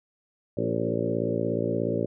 harmonic tone with a mistuned harmonic, 56.9 Hz, A#1, 41 cents flat, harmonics 2 / 3 / 4 / 5 / 6 / 7 / 8 / 9 / 10, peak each -33 / -33 / -33 / -33 / -33 / -33 / -33 / -33 / -33 dBFS, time 0.57-2.06 s, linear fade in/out 5 ms, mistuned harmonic 7, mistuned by -21 cents, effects none

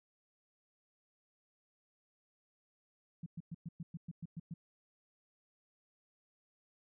sine tone bursts, 166.8 Hz, E3, 21 cents sharp, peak -40 dBFS, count 10, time 3.23-4.54 s, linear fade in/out 5 ms, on 32 ms, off 110 ms, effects none

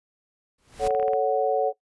pink noise with exponential growth, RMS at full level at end -32 dBFS, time 0.58-0.88 s, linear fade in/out 5 ms, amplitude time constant 65 ms
sine chord, F# minor, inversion first, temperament equal with one note detuned, 440 / 557.9 / 740 Hz, A4 / C#5 / F#5, 0 / +11 / 0 cents, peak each -24 dBFS, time 0.79-1.73 s, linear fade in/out 50 ms
clicks, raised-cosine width 0.5 ms, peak -24 dBFS, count 7, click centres 0.866 / 0.907 / 0.949 / 0.998 / 1.028 / 1.081 / 1.134 s
effects noise-tail reverb RT60 0.1 s tail -18 dB re dry + resampled to 24000 Hz

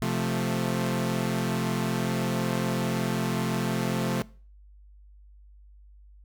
sawtooth chord, F major, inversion second, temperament equal, 130.81 / 174.61 / 220 Hz, C3 / F3 / A3, 0 / 0 / 0 cents, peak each -26 dBFS, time 0.02-4.22 s, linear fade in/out 0 ms, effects noise-tail reverb RT60 0.4 s tail -21 dB re dry + added 50 Hz sine -49 dBFS peak until 6.24 s

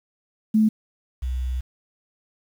sine tone pair in turn, 217.2 / 63.21 Hz, A3 / B1, -22 / +41 cents, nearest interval octave + major sixth, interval 2137 cents, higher first, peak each -14 / -23 dBFS, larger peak first, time 0.54-0.69 / 1.22-1.61 s, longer second, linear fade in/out 10 ms, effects 8-bit

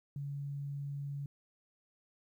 sine tone, 141.6 Hz, C#3, 37 cents sharp, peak -37 dBFS, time 0.16-1.26 s, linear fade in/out 2 ms, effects 12-bit

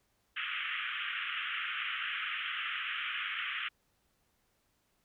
white band-pass noise, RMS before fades -37 dBFS, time 0.36-3.69 s, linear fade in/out 10 ms, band 1200 to 3200 Hz, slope 96 dB/octave, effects pink hiss -75 dBFS RMS until 5.04 s

